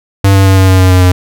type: tone with pitch steps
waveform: square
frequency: 98 / 96.93 / 95.87 / 94.83 / 93.79 / 92.77 / 91.75 / 90.75 Hz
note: G2 / G2 / G2 / F#2 / F#2 / F#2 / F#2 / F#2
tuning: 0 / -19 / -38 / +43 / +24 / +5 / -14 / -33 cents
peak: -4 dBFS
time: 0.24-1.12 s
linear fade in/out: 5 ms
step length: 110 ms
effects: none